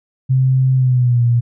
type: tone with pitch glide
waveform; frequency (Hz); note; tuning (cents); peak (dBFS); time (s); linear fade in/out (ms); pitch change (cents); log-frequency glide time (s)
sine; 130.81 to 119.26; C3 to A#2; 0 to +40; -10; 0.29-1.41; 20; -160; 0.75-1.23
effects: none